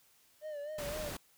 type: tone with vibrato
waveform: triangle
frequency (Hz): 596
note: D5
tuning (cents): +25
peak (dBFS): -37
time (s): 0.41-1.12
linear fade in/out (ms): 50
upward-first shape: sine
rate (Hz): 3.9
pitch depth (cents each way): 70
type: noise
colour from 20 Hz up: pink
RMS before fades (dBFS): -42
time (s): 0.78-1.17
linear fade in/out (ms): 5
effects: white hiss -67 dBFS RMS until 1.37 s